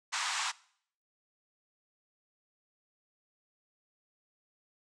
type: band-pass noise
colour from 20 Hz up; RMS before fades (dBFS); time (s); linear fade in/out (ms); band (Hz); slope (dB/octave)
pink; -34; 0.12-0.52; 20; 840 to 8300; 48
effects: noise-tail reverb RT60 0.6 s tail -21 dB re dry